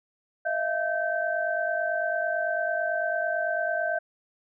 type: tone cluster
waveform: sine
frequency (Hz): 635 / 684 / 1550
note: D#5 / F5 / G6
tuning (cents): +35 / -36 / -20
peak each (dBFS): -29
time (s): 0.45-3.99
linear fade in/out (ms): 10
effects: none